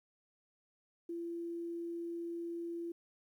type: tone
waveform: sine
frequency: 339.5 Hz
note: F4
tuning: 49 cents flat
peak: -38 dBFS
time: 1.09-2.92 s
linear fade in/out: 5 ms
effects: 12-bit